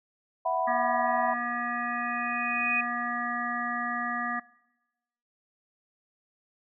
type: chord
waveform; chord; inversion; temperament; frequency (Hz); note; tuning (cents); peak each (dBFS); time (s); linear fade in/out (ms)
sine; E suspended second; none; just; 659.3 / 741.7 / 988.9; E5 / F#5 / B5; 0 / +4 / +2; -29; 0.45-1.34; 10
type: harmonic tone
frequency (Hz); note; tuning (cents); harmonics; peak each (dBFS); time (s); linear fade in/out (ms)
240.4; B3; -46; 1 / 3 / 5 / 7 / 8; -37 / -35 / -33 / -35 / -35; 0.67-4.4; 10
type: tone with exponential growth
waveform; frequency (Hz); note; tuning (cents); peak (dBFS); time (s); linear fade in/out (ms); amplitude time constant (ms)
sine; 2489; D#7; 0; -23; 1.06-2.81; 5; 380
effects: noise-tail reverb RT60 1.0 s tail -22 dB re dry